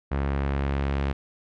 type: tone with low-pass filter sweep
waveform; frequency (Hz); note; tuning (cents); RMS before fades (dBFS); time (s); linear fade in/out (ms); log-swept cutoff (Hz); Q
sawtooth; 69.3; C#2; 0; -26; 0.11-1.13; 10; 1800 to 2900; 1
effects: none